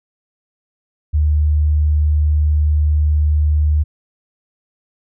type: tone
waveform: sine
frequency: 75.4 Hz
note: D2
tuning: 46 cents sharp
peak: -11 dBFS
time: 1.13-3.84 s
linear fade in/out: 20 ms
effects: none